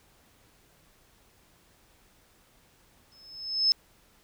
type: tone with exponential growth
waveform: sine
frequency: 5210 Hz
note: E8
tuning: 21 cents flat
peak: -17 dBFS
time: 3.12-3.72 s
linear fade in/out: 0 ms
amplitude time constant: 130 ms
effects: pink hiss -62 dBFS RMS until 4.23 s